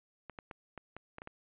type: clicks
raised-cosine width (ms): 0.5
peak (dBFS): -29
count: 8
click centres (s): 0.297 / 0.388 / 0.512 / 0.777 / 0.966 / 1.184 / 1.219 / 1.274
effects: resampled to 8000 Hz